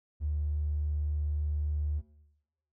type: tone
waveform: triangle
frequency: 74.7 Hz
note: D2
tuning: 30 cents sharp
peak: -24 dBFS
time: 0.2-2.02 s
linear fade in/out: 50 ms
effects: noise-tail reverb RT60 0.9 s tail -21 dB re dry + tanh soft clip ceiling -26 dBFS